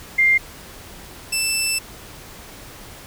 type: tone pair in turn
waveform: sine / 15% pulse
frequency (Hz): 2100 / 2652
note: C7 / E7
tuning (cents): +6 / +10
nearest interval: major third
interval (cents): 404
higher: second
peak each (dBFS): -12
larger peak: neither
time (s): 0.18-0.38 / 1.32-1.79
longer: second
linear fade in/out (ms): 10
effects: pink hiss -40 dBFS RMS until 3.06 s